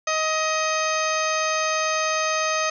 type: harmonic tone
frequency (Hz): 629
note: D#5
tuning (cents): +19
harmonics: 1 / 2 / 3 / 4 / 5 / 6 / 7 / 8 / 10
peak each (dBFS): -26 / -25 / -30 / -29 / -38 / -37 / -38 / -34 / -30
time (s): 0.07-2.7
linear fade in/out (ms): 5
effects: none